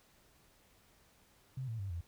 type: tone with pitch steps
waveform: sine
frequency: 130.81 / 113.22 / 98 / 84.82 Hz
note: C3 / A2 / G2 / E2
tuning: 0 / +50 / 0 / +50 cents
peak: -37 dBFS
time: 1.57-2.01 s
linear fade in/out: 5 ms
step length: 110 ms
effects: pink hiss -67 dBFS RMS until 2.07 s